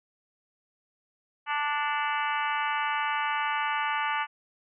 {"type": "harmonic tone with a mistuned harmonic", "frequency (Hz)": 293.7, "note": "D4", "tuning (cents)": 0, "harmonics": [3, 4, 5, 6, 7, 8, 9, 10], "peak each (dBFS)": [-30, -32, -34, -36, -37, -38, -39, -40], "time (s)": [1.46, 4.27], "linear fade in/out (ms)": 50, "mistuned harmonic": 8, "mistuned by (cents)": -42, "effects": []}